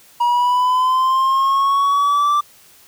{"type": "linear sweep", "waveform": "triangle", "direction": "up", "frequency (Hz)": [955, 1177], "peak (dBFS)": -11, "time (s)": [0.2, 2.41], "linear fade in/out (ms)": 10, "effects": ["white hiss -48 dBFS RMS until 2.87 s"]}